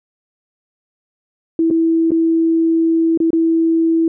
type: tone with dropouts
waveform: sine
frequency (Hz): 327.8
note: E4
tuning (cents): -10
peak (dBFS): -11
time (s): 1.59-4.08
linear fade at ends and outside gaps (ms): 2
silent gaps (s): 1.703-1.709 / 2.107-2.117 / 3.175-3.202 / 3.305-3.331
effects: none